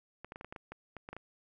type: clicks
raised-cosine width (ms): 0.5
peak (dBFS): -29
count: 12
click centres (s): 0.246 / 0.321 / 0.359 / 0.411 / 0.446 / 0.525 / 0.562 / 0.72 / 0.967 / 1.089 / 1.13 / 1.166
effects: none